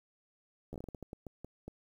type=slowing click train; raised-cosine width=2 ms; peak=-30 dBFS; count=13; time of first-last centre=0.73-1.68 s; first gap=12 ms; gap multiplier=1.31; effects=10-bit